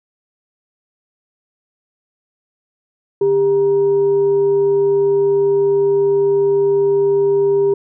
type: tone with frequency modulation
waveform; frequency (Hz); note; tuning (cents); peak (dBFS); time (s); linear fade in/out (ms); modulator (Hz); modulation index
sine; 398.6; G4; +29; -11; 3.21-7.74; 5; 544; 0.2
effects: none